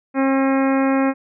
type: harmonic tone with a mistuned harmonic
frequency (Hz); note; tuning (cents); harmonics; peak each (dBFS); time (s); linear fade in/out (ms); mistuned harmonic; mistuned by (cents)
269.1; C4; +49; 1 / 2 / 3 / 4 / 5 / 6 / 7 / 8 / 9; -16 / -22 / -26 / -28 / -30 / -32 / -33 / -34 / -35; 0.14-1.14; 50; 9; +32
effects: none